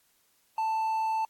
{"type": "tone", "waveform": "triangle", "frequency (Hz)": 884, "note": "A5", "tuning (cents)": 8, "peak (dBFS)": -24, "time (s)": [0.58, 1.25], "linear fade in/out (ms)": 2, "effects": ["white hiss -68 dBFS RMS until 1.29 s", "AAC 64 kbps"]}